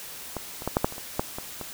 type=clicks; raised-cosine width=1 ms; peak=-16 / -23 / -12 / -6 / -6 / -25 / -25 / -9 / -19 / -20 dBFS; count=10; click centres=0.367 / 0.621 / 0.676 / 0.769 / 0.845 / 0.924 / 0.981 / 1.195 / 1.385 / 1.613 s; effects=white hiss -40 dBFS RMS until 1.73 s